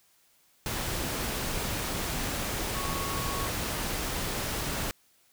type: tone in noise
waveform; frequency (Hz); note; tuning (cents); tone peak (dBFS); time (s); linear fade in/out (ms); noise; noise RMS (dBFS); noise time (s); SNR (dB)
sine; 1108.7; C#6; 0; -36; 2.75-3.47; 0; pink; -32; 0.66-4.91; -7
effects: white hiss -65 dBFS RMS until 5.32 s